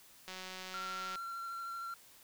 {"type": "click train", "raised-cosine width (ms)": 0.2, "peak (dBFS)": -28, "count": 164, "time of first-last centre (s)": [0.28, 1.156], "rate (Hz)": 186}
{"type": "tone with vibrato", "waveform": "triangle", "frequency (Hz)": 1366, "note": "F6", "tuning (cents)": -39, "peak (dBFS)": -38, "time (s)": [0.74, 1.94], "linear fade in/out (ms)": 2, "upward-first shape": "sine", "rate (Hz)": 13, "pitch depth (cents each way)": 13}
{"effects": ["white hiss -60 dBFS RMS until 2.23 s"]}